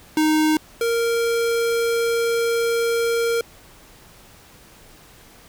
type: tone pair in turn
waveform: square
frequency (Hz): 310 / 464.5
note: D#4 / A#4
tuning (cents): -6 / -6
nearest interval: perfect fifth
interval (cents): 700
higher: second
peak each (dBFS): -16 / -19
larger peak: first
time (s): 0.17-0.57 / 0.81-3.41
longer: second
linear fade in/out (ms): 2
effects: pink hiss -48 dBFS RMS until 5.48 s